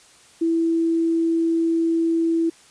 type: tone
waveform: sine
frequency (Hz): 330.3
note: E4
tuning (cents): +4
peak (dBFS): -17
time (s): 0.41-2.5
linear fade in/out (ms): 10
effects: white hiss -51 dBFS RMS until 2.7 s + resampled to 22050 Hz